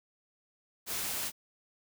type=noise; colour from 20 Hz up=white; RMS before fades=-35 dBFS; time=0.86-1.32 s; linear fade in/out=50 ms; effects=none